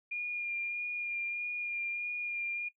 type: tone with vibrato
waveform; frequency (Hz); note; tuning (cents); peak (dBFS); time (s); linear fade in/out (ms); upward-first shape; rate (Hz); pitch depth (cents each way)
sine; 2416; D7; +48; -33; 0.11-2.69; 10; sine; 1.6; 16
effects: noise-tail reverb RT60 0.1 s tail -17 dB re dry